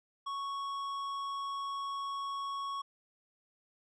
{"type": "tone with tanh clipping", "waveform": "sine", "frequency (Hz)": 1108.7, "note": "C#6", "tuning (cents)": 0, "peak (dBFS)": -37, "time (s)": [0.26, 2.82], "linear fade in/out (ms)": 10, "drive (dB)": 11, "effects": []}